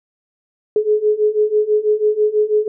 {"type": "beating tone pair", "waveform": "sine", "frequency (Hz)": [421, 427.1], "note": ["G#4", "G#4"], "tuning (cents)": [24, 48], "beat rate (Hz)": 6.1, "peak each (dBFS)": [-17, -15], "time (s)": [0.76, 2.68], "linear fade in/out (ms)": 2, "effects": []}